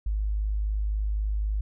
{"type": "tone", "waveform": "sine", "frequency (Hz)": 51.91, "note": "G#1", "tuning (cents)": 0, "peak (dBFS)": -24, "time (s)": [0.06, 1.61], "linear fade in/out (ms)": 5, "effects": []}